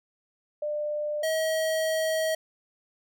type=tone pair in turn; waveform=sine / square; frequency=597 / 637.5 Hz; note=D5 / D#5; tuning=+28 / +42 cents; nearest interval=minor second; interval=114 cents; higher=second; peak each=-27 / -25 dBFS; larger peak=second; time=0.62-1.23 / 1.23-2.35 s; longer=second; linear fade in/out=5 ms; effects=none